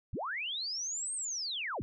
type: linear two-way sweep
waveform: sine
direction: up then down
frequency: 32.84 to 8600 to 32.84 Hz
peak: -34 dBFS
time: 0.13-1.82 s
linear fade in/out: 0 ms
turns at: 1.14 s
effects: none